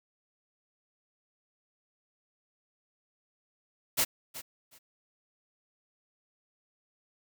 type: noise with echo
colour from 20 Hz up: white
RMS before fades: -26 dBFS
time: 3.97-4.05 s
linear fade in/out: 20 ms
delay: 370 ms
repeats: 2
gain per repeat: -15 dB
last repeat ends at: 4.79 s
effects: none